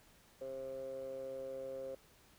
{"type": "tone with band-pass filter", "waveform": "15% pulse", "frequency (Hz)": 133.1, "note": "C3", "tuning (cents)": 30, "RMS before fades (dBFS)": -44, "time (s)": [0.41, 1.95], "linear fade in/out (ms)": 5, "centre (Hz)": 510, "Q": 9.4, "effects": ["pink hiss -65 dBFS RMS until 2.38 s"]}